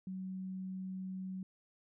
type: tone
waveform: sine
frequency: 187.8 Hz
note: F#3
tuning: 26 cents sharp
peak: -39 dBFS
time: 0.07-1.43 s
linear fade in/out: 2 ms
effects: none